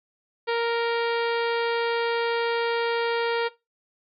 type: harmonic tone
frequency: 466.2 Hz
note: A#4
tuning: in tune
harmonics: 1 / 2 / 3 / 4 / 5 / 6 / 7 / 8 / 9 / 10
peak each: -23 / -29 / -33 / -35 / -37 / -39 / -40 / -41 / -42 / -43 dBFS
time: 0.47-3.49 s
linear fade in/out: 20 ms
effects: noise-tail reverb RT60 0.2 s tail -17 dB re dry + MP3 64 kbps